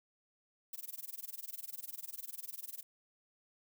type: noise with tremolo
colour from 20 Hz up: violet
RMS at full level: -42 dBFS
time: 0.73-2.83 s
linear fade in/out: 2 ms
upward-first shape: sine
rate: 20 Hz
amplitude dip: 100%
effects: none